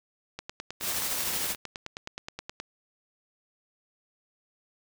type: click train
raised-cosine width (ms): 0.2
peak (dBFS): -19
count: 22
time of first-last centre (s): 0.39-2.601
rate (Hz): 9.5
type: noise with tremolo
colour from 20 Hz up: white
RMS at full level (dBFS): -29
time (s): 0.8-1.56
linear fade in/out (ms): 50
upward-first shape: triangle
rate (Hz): 13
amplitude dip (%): 35
effects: none